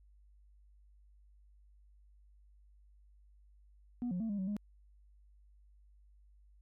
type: tone with pitch steps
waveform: sine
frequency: 243.2 / 179.1 / 224.3 / 203.3 / 188.8 / 206.6 Hz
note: B3 / F3 / A3 / G#3 / F#3 / G#3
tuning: -26 / +44 / +34 / -37 / +35 / -9 cents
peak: -32 dBFS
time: 4.02-4.566 s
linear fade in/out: 0 ms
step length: 91 ms
effects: tanh soft clip ceiling -32 dBFS + added 50 Hz sine -60 dBFS peak until 6.61 s